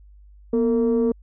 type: tone pair together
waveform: sine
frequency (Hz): 241 / 454.9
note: B3 / A#4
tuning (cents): -42 / -42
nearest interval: major seventh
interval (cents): 1100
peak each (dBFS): -18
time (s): 0.53-1.12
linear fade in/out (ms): 5
effects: tanh soft clip ceiling -13 dBFS + added 50 Hz sine -45 dBFS peak until 1.22 s